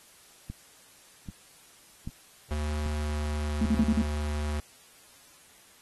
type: click train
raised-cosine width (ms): 5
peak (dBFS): -24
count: 5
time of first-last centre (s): 0.5-3.65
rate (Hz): 1.27
type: tone with pitch glide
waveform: square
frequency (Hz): 75.2 to 74.68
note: D2 to D2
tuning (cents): +42 to +30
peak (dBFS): -29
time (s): 2.51-4.6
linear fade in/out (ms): 0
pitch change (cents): -12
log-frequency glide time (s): 2.87-3.51
type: tone bursts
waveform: sine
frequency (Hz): 220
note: A3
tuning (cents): 0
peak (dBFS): -21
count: 5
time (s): 3.61-4.019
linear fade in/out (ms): 5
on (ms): 49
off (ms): 41
effects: white hiss -56 dBFS RMS until 5.81 s + AAC 32 kbps